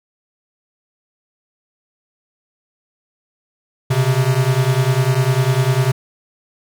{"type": "beating tone pair", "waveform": "square", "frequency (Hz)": [125.6, 135.6], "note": ["B2", "C#3"], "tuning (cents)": [30, -38], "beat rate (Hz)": 10, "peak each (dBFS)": -17, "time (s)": [3.9, 5.92], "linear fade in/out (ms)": 10, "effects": []}